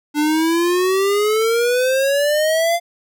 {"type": "exponential sweep", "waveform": "square", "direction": "up", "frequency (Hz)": [293.7, 696], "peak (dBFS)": -15, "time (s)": [0.14, 2.8], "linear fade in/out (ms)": 50, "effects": []}